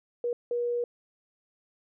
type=tone bursts at uneven times; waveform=sine; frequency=480 Hz; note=B4; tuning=49 cents flat; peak=-26 dBFS; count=2; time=0.24-0.33 / 0.51-0.84 s; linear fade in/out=2 ms; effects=none